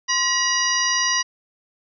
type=harmonic tone with a mistuned harmonic; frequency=960 Hz; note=B5; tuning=49 cents flat; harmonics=1 / 2 / 3 / 4 / 5 / 6; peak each=-26 / -24 / -28 / -33 / -25 / -22 dBFS; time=0.08-1.23 s; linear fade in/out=20 ms; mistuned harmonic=1; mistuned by=+140 cents; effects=none